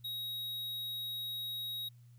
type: tone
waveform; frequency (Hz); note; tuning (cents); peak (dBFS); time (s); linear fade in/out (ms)
square; 3800; A#7; +33; -38; 0.04-1.89; 10
effects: added 120 Hz sine -55 dBFS peak until 2.18 s + white hiss -75 dBFS RMS until 2.18 s